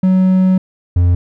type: tone pair in turn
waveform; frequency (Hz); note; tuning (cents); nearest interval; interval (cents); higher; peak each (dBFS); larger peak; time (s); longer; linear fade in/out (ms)
triangle; 186.6 / 88.06; F#3 / F2; +15 / +15; octave + minor second; 1300; first; -6; neither; 0.03-0.58 / 0.96-1.15; first; 5
effects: none